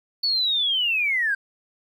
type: linear sweep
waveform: triangle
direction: down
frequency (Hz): 4500 to 1545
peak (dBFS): -16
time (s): 0.23-1.35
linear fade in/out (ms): 10
effects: tanh soft clip ceiling -18 dBFS